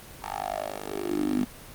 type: tone with high-pass filter sweep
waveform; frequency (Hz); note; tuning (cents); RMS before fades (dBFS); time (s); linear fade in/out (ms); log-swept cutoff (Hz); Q
10% pulse; 50.4; G1; +49; -30; 0.22-1.45; 10; 960 to 230; 6.3
effects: pink hiss -45 dBFS RMS until 1.74 s + Opus 24 kbps